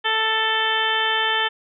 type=harmonic tone; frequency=441.2 Hz; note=A4; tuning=5 cents sharp; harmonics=1 / 2 / 3 / 4 / 5 / 6 / 7 / 8; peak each=-30 / -25 / -28 / -23 / -32 / -32 / -24 / -29 dBFS; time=0.04-1.49 s; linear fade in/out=20 ms; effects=none